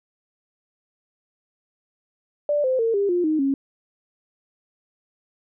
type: tone with pitch steps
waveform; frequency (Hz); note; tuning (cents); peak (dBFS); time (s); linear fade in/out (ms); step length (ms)
sine; 587 / 517 / 455.3 / 400.9 / 353.1 / 311 / 273.8; D5 / C5 / A#4 / G4 / F4 / D#4 / C#4; -1 / -21 / -41 / +39 / +19 / -1 / -21; -18; 2.49-3.54; 2; 150
effects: none